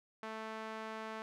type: tone with band-pass filter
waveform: sawtooth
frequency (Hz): 220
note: A3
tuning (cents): 0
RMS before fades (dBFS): -44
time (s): 0.23-1.22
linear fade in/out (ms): 0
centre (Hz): 1200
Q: 0.84
effects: none